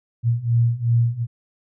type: beating tone pair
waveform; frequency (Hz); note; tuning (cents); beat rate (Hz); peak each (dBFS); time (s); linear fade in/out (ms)
sine; 116.2 / 118.9; A#2 / A#2; -5 / +35; 2.7; -20 / -18; 0.23-1.27; 50
effects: none